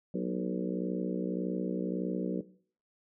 harmonic tone with a mistuned harmonic, 61.74 Hz, B1, in tune, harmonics 3 / 4 / 5 / 6 / 7 / 8 / 9, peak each -33 / -39 / -38 / -39 / -41 / -40 / -45 dBFS, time 0.14-2.41 s, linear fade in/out 5 ms, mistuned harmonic 4, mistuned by -64 cents, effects noise-tail reverb RT60 0.5 s tail -17 dB re dry

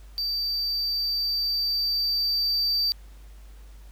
triangle tone with level ramp, 4646 Hz, D8, 20 cents flat, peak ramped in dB -24 to -20 dBFS, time 0.18-2.92 s, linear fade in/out 0 ms, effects added 50 Hz sine -43 dBFS peak until 3.91 s + pink hiss -58 dBFS RMS until 3.91 s

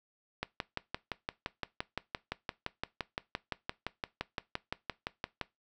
click train, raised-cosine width 0.3 ms, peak -17 dBFS, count 30, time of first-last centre 0.43-5.413 s, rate 5.82 Hz, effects noise-tail reverb RT60 0.2 s tail -20 dB re dry

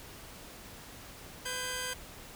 10% pulse tone pair together, 503 / 1596.9 Hz, B4 / G6, +32 / +32 cents, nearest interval octave + minor sixth, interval 2000 cents, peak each -30 / -28 dBFS, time 1.45-1.94 s, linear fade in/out 10 ms, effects pink hiss -49 dBFS RMS until 2.35 s

